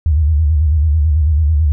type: tone with vibrato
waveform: sine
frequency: 76.4 Hz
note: D#2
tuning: 31 cents flat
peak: -9 dBFS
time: 0.06-1.72 s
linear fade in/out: 0 ms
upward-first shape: square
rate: 9.1 Hz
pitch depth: 96 cents each way
effects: none